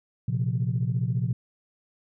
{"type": "chord", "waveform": "sine", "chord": "Bb suspended second", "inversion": "none", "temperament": "just", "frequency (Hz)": [116.54, 131.11, 174.81], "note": ["Bb2", "C3", "F3"], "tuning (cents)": [0, 4, 2], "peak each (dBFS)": [-26, -26, -30], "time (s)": [0.28, 1.33], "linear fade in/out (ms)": 5, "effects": ["tanh soft clip ceiling -16 dBFS"]}